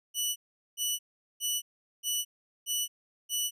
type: tone bursts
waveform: 15% pulse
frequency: 2959 Hz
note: F#7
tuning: 1 cent flat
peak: -21 dBFS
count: 6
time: 0.14-3.51 s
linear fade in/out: 50 ms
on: 220 ms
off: 410 ms
effects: none